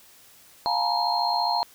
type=tone cluster; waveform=sine; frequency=704 / 838 / 911 / 965 / 4218 Hz; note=F5 / G#5 / A#5 / B5 / C8; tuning=+14 / +15 / -40 / -40 / +13 cents; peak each=-28 dBFS; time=0.66-1.63 s; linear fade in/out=0 ms; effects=white hiss -53 dBFS RMS until 1.74 s